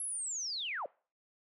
sine linear sweep, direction down, 11210 to 480.1 Hz, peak -35 dBFS, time 0-0.86 s, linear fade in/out 2 ms, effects noise-tail reverb RT60 0.4 s tail -24 dB re dry

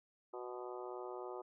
harmonic tone with a mistuned harmonic, 123.47 Hz, B2, in tune, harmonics 3 / 4 / 5 / 6 / 7 / 8 / 9 / 10, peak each -46 / -50 / -52 / -53 / -53 / -55 / -60 / -55 dBFS, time 0.33-1.42 s, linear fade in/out 10 ms, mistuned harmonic 8, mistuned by +27 cents, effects none

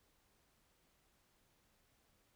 silence, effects pink hiss -75 dBFS RMS until 2.35 s

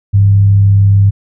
sine tone with frequency modulation, 100.1 Hz, G2, 37 cents sharp, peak -4 dBFS, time 0.13-1.11 s, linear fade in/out 20 ms, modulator 66.9 Hz, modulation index 0.2, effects none

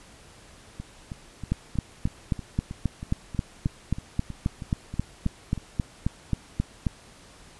two click trains, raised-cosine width 5 ms, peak -11 / -22 dBFS, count 21 / 16, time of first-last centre 1.52-6.868 / 0.8-5.577 s, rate 3.74 / 3.14 Hz, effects pink hiss -51 dBFS RMS until 7.59 s + resampled to 24000 Hz

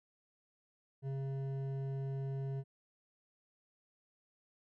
sine tone with hard clipping, 135.8 Hz, C#3, 35 cents flat, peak -38 dBFS, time 1.02-2.64 s, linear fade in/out 50 ms, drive 9 dB, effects none

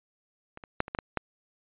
clicks, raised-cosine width 0.5 ms, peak -27 / -28 / -9 / -24 / -16 / -14 / -12 dBFS, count 7, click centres 0.574 / 0.638 / 0.804 / 0.881 / 0.949 / 0.988 / 1.173 s, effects resampled to 8000 Hz

